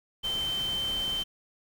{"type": "tone in noise", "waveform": "sine", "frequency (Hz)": 3100, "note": "G7", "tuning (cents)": -20, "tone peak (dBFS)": -28, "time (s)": [0.23, 1.24], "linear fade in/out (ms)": 20, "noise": "pink", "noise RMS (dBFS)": -40, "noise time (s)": [0.23, 1.24], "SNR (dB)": 9, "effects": []}